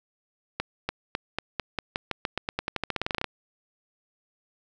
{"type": "accelerating click train", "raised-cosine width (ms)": 0.3, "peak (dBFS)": -11, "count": 24, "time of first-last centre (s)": [0.6, 3.243], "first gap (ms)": 290, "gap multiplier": 0.9, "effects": []}